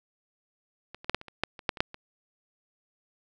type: clicks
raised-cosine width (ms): 0.3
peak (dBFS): -25 / -29 / -11 / -9 / -27 / -28 / -9 / -27 / -8 / -25 / -6 / -25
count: 12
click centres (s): 0.946 / 1.045 / 1.096 / 1.146 / 1.214 / 1.283 / 1.436 / 1.592 / 1.692 / 1.772 / 1.805 / 1.944
effects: none